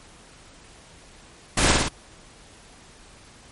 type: noise with echo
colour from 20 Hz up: pink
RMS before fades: -20 dBFS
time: 1.57-1.72 s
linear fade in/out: 5 ms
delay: 55 ms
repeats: 3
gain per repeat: -2 dB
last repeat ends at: 1.885 s
effects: pink hiss -49 dBFS RMS until 3.51 s + MP3 48 kbps